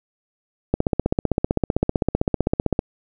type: click train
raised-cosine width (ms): 2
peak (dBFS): -4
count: 33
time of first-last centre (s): 0.74-2.791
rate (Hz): 15.6
effects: none